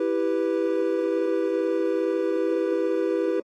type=chord; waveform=triangle; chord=E minor; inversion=none; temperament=equal; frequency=329.6 / 392 / 493.9 Hz; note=E4 / G4 / B4; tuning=0 / 0 / 0 cents; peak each=-24 dBFS; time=0-3.4 s; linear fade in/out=5 ms; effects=AAC 32 kbps